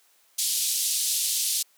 white band-pass noise, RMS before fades -26 dBFS, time 0.38-1.63 s, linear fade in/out 10 ms, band 3400 to 12000 Hz, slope 24 dB/octave, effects white hiss -62 dBFS RMS until 1.77 s + high-pass 400 Hz 12 dB/octave

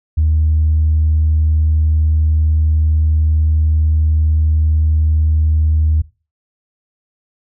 sine tone, 77.78 Hz, D#2, in tune, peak -9 dBFS, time 0.17-6.02 s, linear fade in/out 10 ms, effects noise-tail reverb RT60 0.3 s tail -19 dB re dry + tanh soft clip ceiling -6 dBFS

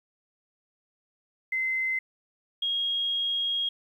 sine tone pair in turn, 2061 / 3272 Hz, C7 / G#7, -27 / -26 cents, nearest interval minor sixth, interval 801 cents, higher second, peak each -25 dBFS, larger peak neither, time 1.52-1.99 / 2.62-3.69 s, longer second, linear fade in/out 5 ms, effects 10-bit

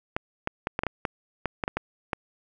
clicks, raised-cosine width 0.5 ms, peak -11 dBFS, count 12, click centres 0.165 / 0.474 / 0.671 / 0.791 / 0.835 / 0.867 / 1.052 / 1.457 / 1.638 / 1.679 / 1.77 / 2.132 s, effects none

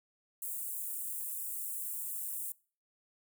white high-pass noise, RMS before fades -39 dBFS, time 0.42-2.52 s, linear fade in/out 2 ms, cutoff 8000 Hz, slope 48 dB/octave, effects noise-tail reverb RT60 0.4 s tail -23 dB re dry

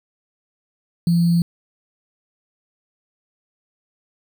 sine tone with sample-and-hold, 170.6 Hz, F3, 40 cents flat, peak -13 dBFS, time 1.07-1.42 s, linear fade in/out 2 ms, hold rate 4410 Hz, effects none

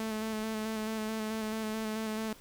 sawtooth tone with vibrato, 218.5 Hz, A3, 12 cents flat, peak -29 dBFS, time 0-2.33 s, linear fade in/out 2 ms, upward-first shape square, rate 4.6 Hz, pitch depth 19 cents each way, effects pink hiss -55 dBFS RMS until 2.4 s

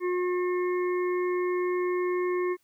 harmonic tone, 359.6 Hz, F#4, 49 cents flat, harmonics 1 / 3 / 5 / 6, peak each -25 / -35 / -42 / -40 dBFS, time 0-2.57 s, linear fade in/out 50 ms, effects white hiss -70 dBFS RMS until 2.63 s

